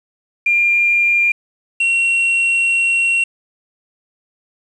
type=tone pair in turn; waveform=sine / triangle; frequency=2398 / 2734 Hz; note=D7 / F7; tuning=+36 / -37 cents; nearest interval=major second; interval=227 cents; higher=second; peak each=-11 dBFS; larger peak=neither; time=0.46-1.32 / 1.8-3.24 s; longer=second; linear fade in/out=5 ms; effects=resampled to 24000 Hz + 7-bit